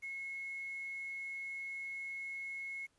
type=tone with quantisation; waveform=sine; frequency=2176 Hz; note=C#7; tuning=33 cents flat; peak=-40 dBFS; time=0.02-2.87 s; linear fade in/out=20 ms; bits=10; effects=pink hiss -75 dBFS RMS until 2.98 s + resampled to 24000 Hz